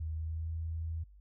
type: tone with pitch glide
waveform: sine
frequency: 79.3 to 81.39 Hz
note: D#2 to E2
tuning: +33 to -21 cents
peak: -34 dBFS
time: 0-1.04 s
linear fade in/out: 10 ms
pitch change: +46 cents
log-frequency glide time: 0.14-0.51 s
effects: added 50 Hz sine -54 dBFS peak until 1.2 s